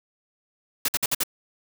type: noise bursts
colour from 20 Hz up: white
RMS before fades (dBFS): -23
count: 5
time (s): 0.85-1.236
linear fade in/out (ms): 5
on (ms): 34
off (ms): 54
effects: none